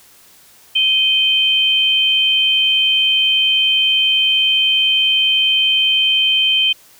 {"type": "tone pair together", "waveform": "sine", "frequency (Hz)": [2500, 3115], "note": ["D#7", "G7"], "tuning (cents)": [8, -12], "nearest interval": "major third", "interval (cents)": 380, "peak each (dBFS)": [-19, -12], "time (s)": [0.75, 6.73], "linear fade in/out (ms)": 10, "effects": ["white hiss -47 dBFS RMS until 6.99 s"]}